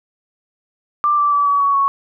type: tone with pitch steps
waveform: sine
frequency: 1182 / 1167.1 / 1152.3 / 1137.8 / 1123.4 / 1109.2 Hz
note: D6 / D6 / D6 / C#6 / C#6 / C#6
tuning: +11 / -11 / -33 / +45 / +23 / +1 cents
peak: -12 dBFS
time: 1.04-1.88 s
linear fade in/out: 0 ms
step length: 140 ms
effects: none